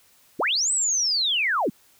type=linear two-way sweep; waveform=sine; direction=up then down; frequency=144.3 to 8160 to 144.3 Hz; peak=-20 dBFS; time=0.39-1.7 s; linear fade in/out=10 ms; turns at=0.72 s; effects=white hiss -58 dBFS RMS until 1.99 s